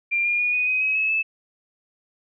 sine tone with pitch steps, 2384 / 2416 / 2448 / 2481 / 2514 / 2548 / 2582 / 2616 Hz, D7 / D7 / D#7 / D#7 / D#7 / D#7 / E7 / E7, +25 / +48 / -29 / -6 / +17 / +41 / -37 / -14 cents, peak -19 dBFS, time 0.11-1.23 s, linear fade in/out 20 ms, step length 140 ms, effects none

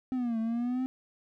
triangle exponential two-way sweep, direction down then up, 261.6 to 221.6 to 261.6 Hz, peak -26 dBFS, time 0.12-0.86 s, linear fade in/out 0 ms, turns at 0.39 s, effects none

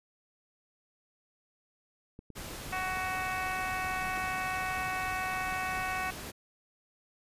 clicks, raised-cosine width 3 ms, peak -33 dBFS, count 10, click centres 2.191 / 2.303 / 2.973 / 3.463 / 3.847 / 4.177 / 4.241 / 4.779 / 5.525 / 5.777 s
pink noise, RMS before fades -42 dBFS, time 2.35-6.32 s, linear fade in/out 20 ms
harmonic tone, 372.7 Hz, F#4, 13 cents sharp, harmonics 2 / 3 / 4 / 5 / 6 / 7, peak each -36 / -38 / -39 / -40 / -41 / -41 dBFS, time 2.72-6.11 s, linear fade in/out 10 ms
effects resampled to 32000 Hz

